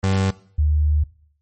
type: tone pair in turn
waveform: 30% pulse / sine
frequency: 96 / 75.28 Hz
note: G2 / D2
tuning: -36 / +43 cents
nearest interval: major third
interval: 421 cents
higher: first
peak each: -14 dBFS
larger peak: neither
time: 0.03-0.31 / 0.58-1.04 s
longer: second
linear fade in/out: 10 ms
effects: noise-tail reverb RT60 0.6 s tail -20 dB re dry + MP3 32 kbps